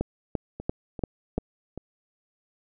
two click trains, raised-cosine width 2 ms, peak -22 / -12 dBFS, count 4 / 5, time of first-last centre 0.6-1.776 / 0.01-1.38 s, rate 2.55 / 2.92 Hz, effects none

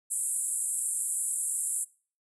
pink band-pass noise, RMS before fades -31 dBFS, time 0.1-1.85 s, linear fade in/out 20 ms, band 7700 to 11000 Hz, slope 96 dB/octave, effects noise-tail reverb RT60 0.4 s tail -22 dB re dry

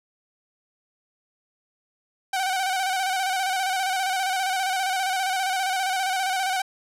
sawtooth tone with vibrato, 757 Hz, F#5, 39 cents sharp, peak -19 dBFS, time 2.33-6.62 s, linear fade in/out 5 ms, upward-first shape square, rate 15 Hz, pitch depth 47 cents each way, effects low-pass 12000 Hz 12 dB/octave

